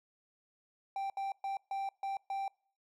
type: tone bursts at uneven times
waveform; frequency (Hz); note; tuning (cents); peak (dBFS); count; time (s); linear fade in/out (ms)
triangle; 784; G5; 0; -32; 6; 0.96-1.1 / 1.17-1.32 / 1.44-1.57 / 1.71-1.89 / 2.03-2.17 / 2.3-2.48; 2
effects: noise-tail reverb RT60 0.5 s tail -26 dB re dry